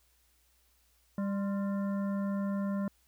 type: harmonic tone with a mistuned harmonic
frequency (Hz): 198.2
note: G3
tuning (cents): +19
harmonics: 1 / 3 / 5 / 7 / 9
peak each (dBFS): -30 / -41 / -46 / -50 / -55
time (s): 1.18-2.88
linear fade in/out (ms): 2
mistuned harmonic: 5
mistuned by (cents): +91
effects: added 60 Hz sine -70 dBFS peak until 3.07 s + white hiss -70 dBFS RMS until 3.07 s